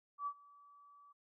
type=tone with ADSR envelope; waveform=sine; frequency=1150 Hz; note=D6; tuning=37 cents flat; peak=-35 dBFS; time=0.18-1.13 s; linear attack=85 ms; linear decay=67 ms; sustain=-24 dB; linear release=15 ms; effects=none